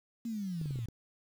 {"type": "linear sweep", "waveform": "sine", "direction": "down", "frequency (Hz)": [236.8, 108], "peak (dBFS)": -34, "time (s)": [0.25, 0.86], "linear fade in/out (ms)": 5}
{"type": "clicks", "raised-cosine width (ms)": 3, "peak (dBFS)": -32, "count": 6, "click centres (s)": [0.614, 0.658, 0.708, 0.758, 0.789, 0.886]}
{"effects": ["9-bit"]}